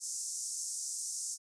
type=band-pass noise; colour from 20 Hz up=pink; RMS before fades=-39 dBFS; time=0-1.38 s; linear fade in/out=50 ms; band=5700 to 9300 Hz; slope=48 dB/octave; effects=none